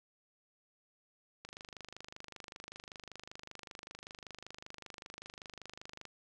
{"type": "click train", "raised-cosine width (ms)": 0.2, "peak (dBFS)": -29, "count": 117, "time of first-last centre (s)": [1.45, 6.053], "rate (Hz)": 25.2, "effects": []}